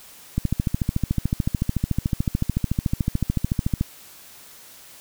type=click train; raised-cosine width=5 ms; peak=-8 dBFS; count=48; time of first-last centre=0.38-3.811 s; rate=13.7 Hz; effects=white hiss -46 dBFS RMS until 5 s